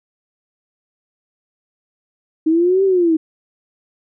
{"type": "linear two-way sweep", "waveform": "sine", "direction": "up then down", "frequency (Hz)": [311.1, 393.1, 311.1], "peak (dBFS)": -11, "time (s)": [2.46, 3.17], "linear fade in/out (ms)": 10, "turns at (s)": 2.84, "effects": []}